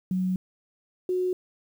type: tone pair in turn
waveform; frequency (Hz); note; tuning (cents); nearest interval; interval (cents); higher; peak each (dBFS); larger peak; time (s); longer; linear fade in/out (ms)
sine; 185 / 365.8; F#3 / F#4; 0 / -20; octave; 1180; second; -23; neither; 0.11-0.36 / 1.09-1.33; first; 2
effects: 9-bit